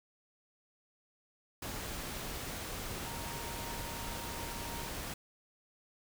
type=tone in noise; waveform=sine; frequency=932.3 Hz; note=A#5; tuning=in tune; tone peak=-47 dBFS; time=3.06-4.89 s; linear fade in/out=5 ms; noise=pink; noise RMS=-41 dBFS; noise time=1.62-5.14 s; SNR=-9 dB; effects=none